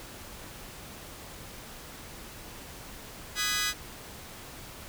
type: chord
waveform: 15% pulse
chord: G# minor seventh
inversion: second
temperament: just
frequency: 1245.9 / 1495.1 / 1661.2 / 1993.5 Hz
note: D#6 / F#6 / G#6 / B6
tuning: +2 / +18 / 0 / +16 cents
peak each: -28 / -30 / -26 / -26 dBFS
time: 3.35-3.74 s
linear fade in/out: 50 ms
effects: pink hiss -45 dBFS RMS until 4.88 s